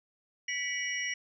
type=tone cluster; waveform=sine; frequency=1967 / 2267 / 2920 / 5640 Hz; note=B6 / C#7 / F#7 / F8; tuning=-7 / +38 / -24 / +16 cents; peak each=-34 / -37 / -39 / -39 dBFS; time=0.48-1.14 s; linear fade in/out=5 ms; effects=none